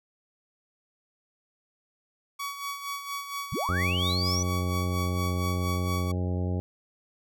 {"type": "tone with tremolo", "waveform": "sawtooth", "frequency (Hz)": 1129, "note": "C#6", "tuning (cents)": 31, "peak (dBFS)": -27, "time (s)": [2.39, 6.12], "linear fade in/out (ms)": 10, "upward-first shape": "sine", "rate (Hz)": 4.3, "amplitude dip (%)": 60}
{"type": "linear sweep", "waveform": "sine", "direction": "up", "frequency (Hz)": [53.7, 6010], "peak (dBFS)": -28, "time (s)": [3.52, 4.43], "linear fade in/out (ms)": 5}
{"type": "harmonic tone", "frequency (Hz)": 90.3, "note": "F#2", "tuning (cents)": -42, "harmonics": [1, 2, 3, 4, 5, 6, 7, 9], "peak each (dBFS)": [-27, -33, -37, -39, -41, -43, -44, -46], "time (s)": [3.69, 6.6], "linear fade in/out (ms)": 0}
{"effects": []}